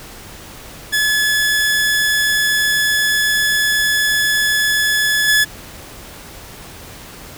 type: tone with level steps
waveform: sawtooth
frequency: 1712 Hz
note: A6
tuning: 48 cents flat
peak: -10 / -7 dBFS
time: 0.92-5.45 s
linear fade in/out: 20 ms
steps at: 5.28 s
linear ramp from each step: 2 ms
effects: pink hiss -36 dBFS RMS until 7.37 s